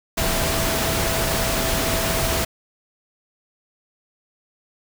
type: tone in noise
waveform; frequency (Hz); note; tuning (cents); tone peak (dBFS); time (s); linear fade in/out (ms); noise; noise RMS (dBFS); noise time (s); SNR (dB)
sine; 659.3; E5; 0; -28; 0.17-2.45; 10; pink; -22; 0.17-2.45; -9
effects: none